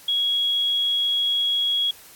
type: tone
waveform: sine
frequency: 3322 Hz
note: G#7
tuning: in tune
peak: -19 dBFS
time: 0.08-1.91 s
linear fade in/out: 5 ms
effects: white hiss -47 dBFS RMS until 2.15 s + AAC 64 kbps